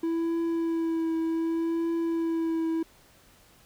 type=tone with vibrato; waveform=triangle; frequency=329.6 Hz; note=E4; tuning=in tune; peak=-23 dBFS; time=0.03-2.83 s; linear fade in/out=5 ms; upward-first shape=triangle; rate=0.66 Hz; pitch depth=23 cents each way; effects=pink hiss -58 dBFS RMS until 3.65 s